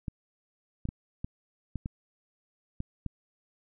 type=clicks; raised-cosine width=5 ms; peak=-21 dBFS; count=8; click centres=0.082 / 0.854 / 0.889 / 1.245 / 1.757 / 1.859 / 2.804 / 3.063 s; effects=none